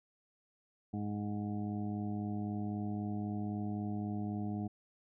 harmonic tone with a mistuned harmonic, 103.83 Hz, G#2, in tune, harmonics 1 / 2 / 3 / 4 / 6 / 7 / 8, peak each -40 / -37 / -43 / -52 / -56 / -48 / -60 dBFS, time 0.93-4.68 s, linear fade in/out 10 ms, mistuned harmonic 8, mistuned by -48 cents, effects none

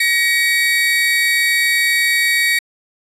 35% pulse tone pair together, 1895 / 2267 Hz, A#6 / C#7, +28 / +38 cents, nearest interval minor third, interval 310 cents, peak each -14 dBFS, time 0-2.59 s, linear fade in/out 5 ms, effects resampled to 32000 Hz

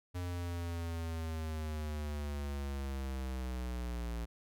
square linear sweep, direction down, 89.6 to 57.2 Hz, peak -37 dBFS, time 0.14-4.26 s, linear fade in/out 20 ms, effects none

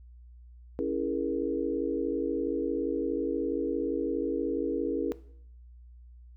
sine chord, A# half-diminished seventh, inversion first, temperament equal with one note detuned, 277.2 / 329.6 / 415.3 / 472.4 Hz, C#4 / E4 / G#4 / A#4, 0 / 0 / 0 / +23 cents, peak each -33 dBFS, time 0.79-5.12 s, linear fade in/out 0 ms, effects noise-tail reverb RT60 0.6 s tail -17 dB re dry + added 60 Hz sine -48 dBFS peak until 6.36 s

